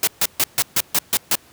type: noise bursts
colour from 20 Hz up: white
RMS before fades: -17 dBFS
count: 8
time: 0.03-1.354 s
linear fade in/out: 2 ms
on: 43 ms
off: 140 ms
effects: pink hiss -50 dBFS RMS until 1.52 s + high-pass 80 Hz 12 dB/octave